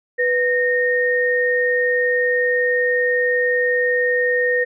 sine tone pair together, 493.9 / 1845.4 Hz, B4 / A#6, 0 / -18 cents, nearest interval octave + major seventh, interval 2282 cents, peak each -18 dBFS, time 0.18-4.65 s, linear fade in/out 20 ms, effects none

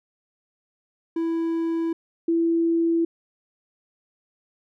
triangle / sine tone pair in turn, 330.3 / 333.2 Hz, E4 / E4, +4 / +19 cents, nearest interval unison, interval 15 cents, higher second, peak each -20 / -18 dBFS, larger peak second, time 1.16-1.93 / 2.28-3.05 s, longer neither, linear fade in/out 5 ms, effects none

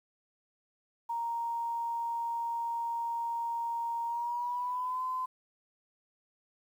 sine tone with pitch glide, 932.3 to 1022.6 Hz, A#5 to C6, 0 to -40 cents, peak -31 dBFS, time 1.09-5.26 s, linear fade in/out 10 ms, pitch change +160 cents, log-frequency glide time 4.06-5.02 s, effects 10-bit

